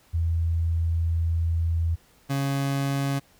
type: tone pair in turn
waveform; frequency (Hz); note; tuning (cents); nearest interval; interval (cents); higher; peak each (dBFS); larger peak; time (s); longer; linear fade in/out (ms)
sine / 30% pulse; 83 / 138.42; E2 / C#3; +12 / -2; major sixth; 886; second; -21; neither; 0.13-1.96 / 2.29-3.2; first; 20
effects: pink hiss -59 dBFS RMS until 3.39 s